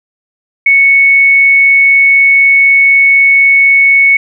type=tone; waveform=sine; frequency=2214 Hz; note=C#7; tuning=3 cents flat; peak=-3 dBFS; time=0.66-4.17 s; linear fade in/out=5 ms; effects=none